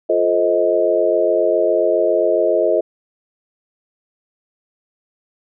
sine chord, F dominant seventh, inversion none, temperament just, 349.2 / 436.5 / 523.8 / 628.6 Hz, F4 / A4 / C5 / Eb5, 0 / -14 / +2 / +18 cents, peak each -20 / -19 / -20 / -16 dBFS, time 0.09-2.81 s, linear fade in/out 10 ms, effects none

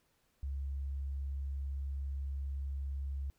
sine tone, 68.8 Hz, C#2, 12 cents flat, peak -35 dBFS, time 0.43-3.3 s, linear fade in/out 0 ms, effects pink hiss -75 dBFS RMS until 3.38 s

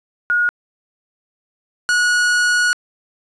sine / 45% pulse tone pair in turn, 1442 / 1457.9 Hz, F#6 / F#6, -45 / -26 cents, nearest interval unison, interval 19 cents, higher second, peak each -13 dBFS, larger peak neither, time 0.3-0.49 / 1.89-2.73 s, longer second, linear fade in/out 0 ms, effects resampled to 22050 Hz + 9-bit

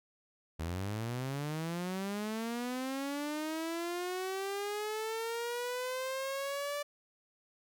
sawtooth linear sweep, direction up, 77.78 to 585 Hz, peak -31 dBFS, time 0.59-6.83 s, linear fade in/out 10 ms, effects none

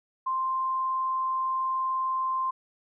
sine tone with vibrato, 1046.5 Hz, C6, in tune, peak -25 dBFS, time 0.26-2.51 s, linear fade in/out 10 ms, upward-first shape sine, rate 20 Hz, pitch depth 9 cents each way, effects none

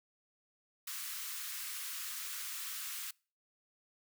white high-pass noise, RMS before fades -42 dBFS, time 0.87-3.11 s, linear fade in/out 5 ms, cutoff 1100 Hz, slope 48 dB/octave, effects noise-tail reverb RT60 0.4 s tail -26 dB re dry

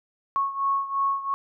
sine beating tone pair, 1100 / 1102.9 Hz, C#6 / C#6, -14 / -9 cents, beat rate 2.9 Hz, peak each -24 / -28 dBFS, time 0.36-1.34 s, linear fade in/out 0 ms, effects none

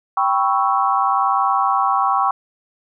sine chord, C# half-diminished seventh, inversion second, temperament equal, 784 / 987.8 / 1108.7 / 1318.5 Hz, G5 / B5 / C#6 / E6, 0 / 0 / 0 / 0 cents, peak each -19 / -22 / -18 / -23 dBFS, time 0.17-2.31 s, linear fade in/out 2 ms, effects none

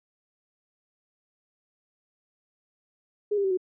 sine tone with pitch steps, 415.3 / 399.1 / 383.5 / 368.5 Hz, G#4 / G4 / G4 / F#4, 0 / +31 / -38 / -7 cents, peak -22 dBFS, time 3.31-3.574 s, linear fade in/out 10 ms, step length 66 ms, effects none

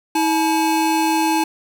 square tone pair together, 321.4 / 858 Hz, E4 / A5, -44 / -44 cents, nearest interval octave + perfect fourth, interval 1700 cents, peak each -19 dBFS, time 0.15-1.44 s, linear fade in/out 5 ms, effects none

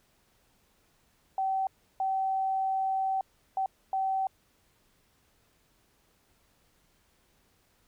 sine tone bursts at uneven times, 768 Hz, G5, 36 cents flat, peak -26 dBFS, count 4, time 1.38-1.67 / 2-3.21 / 3.57-3.66 / 3.93-4.27 s, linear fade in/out 2 ms, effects pink hiss -68 dBFS RMS until 7.87 s

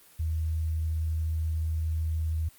sine tone, 79.8 Hz, D#2, 44 cents sharp, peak -26 dBFS, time 0.19-2.49 s, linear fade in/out 10 ms, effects white hiss -56 dBFS RMS until 2.58 s + Opus 24 kbps

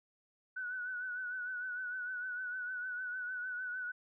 sine tone with vibrato, 1487 Hz, F#6, 8 cents sharp, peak -37 dBFS, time 0.56-3.92 s, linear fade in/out 10 ms, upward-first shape triangle, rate 6.6 Hz, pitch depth 55 cents each way, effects none

